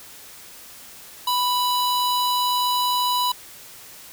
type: tone pair together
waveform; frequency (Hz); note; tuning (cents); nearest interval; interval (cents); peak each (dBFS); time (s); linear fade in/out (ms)
square; 987.8 / 3951; B5 / B7; 0 / 0; 2 octaves; 2400; -21 / -26; 1.27-3.32; 5
effects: white hiss -43 dBFS RMS until 4.12 s